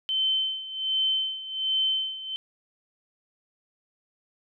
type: tone with tremolo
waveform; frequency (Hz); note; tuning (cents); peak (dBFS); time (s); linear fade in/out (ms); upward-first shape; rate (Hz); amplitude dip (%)
sine; 3080; G7; -31; -21; 0.09-2.36; 0; sine; 1.3; 80
effects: none